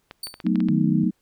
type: clicks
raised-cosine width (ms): 0.3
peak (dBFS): -21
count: 8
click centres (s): 0.111 / 0.27 / 0.341 / 0.402 / 0.466 / 0.557 / 0.604 / 0.686
type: tone with exponential decay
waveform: sawtooth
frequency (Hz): 4546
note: C#8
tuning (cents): +43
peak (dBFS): -24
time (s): 0.23-0.42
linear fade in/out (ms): 5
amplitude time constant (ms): 40
type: chord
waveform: sine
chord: B dominant seventh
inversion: second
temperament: equal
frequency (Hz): 185 / 220 / 246.9 / 311.1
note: F#3 / A3 / B3 / D#4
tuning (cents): 0 / 0 / 0 / 0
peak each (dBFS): -22 / -23 / -25 / -25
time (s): 0.44-1.11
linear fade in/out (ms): 20
type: tone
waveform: sine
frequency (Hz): 155.2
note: D#3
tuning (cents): -4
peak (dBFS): -23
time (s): 0.69-1.04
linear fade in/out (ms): 2
effects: pink hiss -69 dBFS RMS until 1.21 s